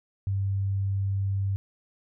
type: tone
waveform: sine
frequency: 98 Hz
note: G2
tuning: in tune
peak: -24 dBFS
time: 0.27-1.56 s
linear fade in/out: 0 ms
effects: none